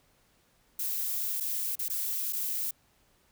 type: noise with dropouts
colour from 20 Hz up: violet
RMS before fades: -32 dBFS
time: 0.79-2.71 s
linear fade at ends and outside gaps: 5 ms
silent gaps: 1.402-1.406 / 1.755-1.791 / 1.884-1.898 / 2.326-2.331 s
effects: pink hiss -67 dBFS RMS until 3.31 s